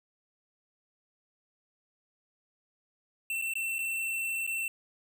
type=tone with dropouts; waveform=square; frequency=2691 Hz; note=E7; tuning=35 cents sharp; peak=-31 dBFS; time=3.3-4.68 s; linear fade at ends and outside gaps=2 ms; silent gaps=3.415-3.421 / 3.537-3.554 / 3.784-3.789 / 4.466-4.475 s; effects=none